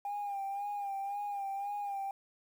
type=tone with vibrato; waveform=sine; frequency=803 Hz; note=G5; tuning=41 cents sharp; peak=-33 dBFS; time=0.05-2.11 s; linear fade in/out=2 ms; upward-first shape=sine; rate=1.9 Hz; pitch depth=42 cents each way; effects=tanh soft clip ceiling -32 dBFS + 10-bit